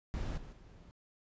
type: noise with level steps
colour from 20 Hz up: brown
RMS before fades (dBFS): -38 / -49 / -55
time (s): 0.14-0.91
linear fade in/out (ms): 0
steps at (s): 0.37 / 0.52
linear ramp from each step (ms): 10
effects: resampled to 16000 Hz